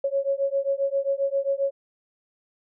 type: beating tone pair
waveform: sine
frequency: 548 / 555.5 Hz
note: C#5 / C#5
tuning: -20 / +4 cents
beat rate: 7.5 Hz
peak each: -25 dBFS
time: 0.04-1.71 s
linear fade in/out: 5 ms
effects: none